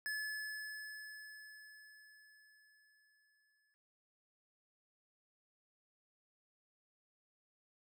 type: tone with exponential decay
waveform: square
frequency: 1719 Hz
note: A6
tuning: 41 cents flat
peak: -38 dBFS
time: 0.06-3.74 s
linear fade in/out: 0 ms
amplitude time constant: 800 ms
effects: none